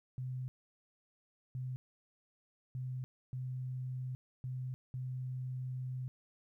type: tone bursts at uneven times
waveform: sine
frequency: 128.1 Hz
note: C3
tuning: 36 cents flat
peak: -37 dBFS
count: 6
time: 0.18-0.48 / 1.55-1.76 / 2.75-3.04 / 3.33-4.15 / 4.44-4.74 / 4.94-6.08 s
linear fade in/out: 0 ms
effects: 13-bit